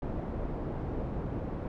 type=low-pass noise; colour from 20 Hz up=pink; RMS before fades=-35 dBFS; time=0.02-1.68 s; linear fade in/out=2 ms; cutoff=640 Hz; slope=12 dB/octave; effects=none